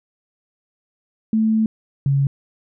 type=tone pair in turn; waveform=sine; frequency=220 / 138.59 Hz; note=A3 / C#3; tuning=0 / 0 cents; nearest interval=minor sixth; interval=800 cents; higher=first; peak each=-14 dBFS; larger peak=neither; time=1.33-1.66 / 2.06-2.27 s; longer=first; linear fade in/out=2 ms; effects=none